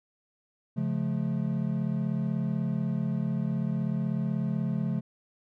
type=chord; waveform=triangle; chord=Db augmented; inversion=none; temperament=equal with one note detuned; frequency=138.59 / 174.61 / 215.1 Hz; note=Db3 / F3 / A3; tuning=0 / 0 / -39 cents; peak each=-29 dBFS; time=0.76-5.01 s; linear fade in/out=20 ms; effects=none